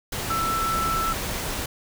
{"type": "tone in noise", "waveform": "sine", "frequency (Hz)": 1327, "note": "E6", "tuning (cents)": 11, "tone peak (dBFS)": -23, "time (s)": [0.3, 1.13], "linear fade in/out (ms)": 5, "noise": "pink", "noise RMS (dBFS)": -29, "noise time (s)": [0.12, 1.66], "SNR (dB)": 3, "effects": []}